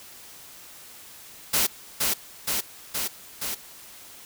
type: noise with echo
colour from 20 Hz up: white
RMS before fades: -22 dBFS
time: 1.53-1.67 s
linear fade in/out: 10 ms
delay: 470 ms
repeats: 4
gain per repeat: -2 dB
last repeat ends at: 3.55 s
effects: white hiss -46 dBFS RMS until 4.25 s